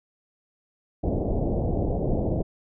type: low-pass noise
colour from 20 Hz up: pink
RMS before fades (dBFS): -25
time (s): 1.03-2.43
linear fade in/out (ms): 10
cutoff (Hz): 710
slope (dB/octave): 48
effects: none